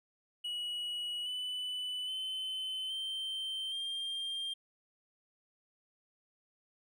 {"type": "tone with pitch steps", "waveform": "triangle", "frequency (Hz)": [2925, 2990, 3056, 3124, 3193], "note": ["F#7", "F#7", "G7", "G7", "G7"], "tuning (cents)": [-21, 17, -45, -7, 31], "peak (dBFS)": -34, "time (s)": [0.44, 4.54], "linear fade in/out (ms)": 10, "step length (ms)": 820, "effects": []}